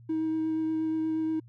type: tone with vibrato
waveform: triangle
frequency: 317.5 Hz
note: D#4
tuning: 35 cents sharp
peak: -23 dBFS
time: 0.09-1.4 s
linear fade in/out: 10 ms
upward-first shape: triangle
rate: 8.4 Hz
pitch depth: 12 cents each way
effects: tanh soft clip ceiling -22 dBFS + added 117 Hz sine -49 dBFS peak until 1.48 s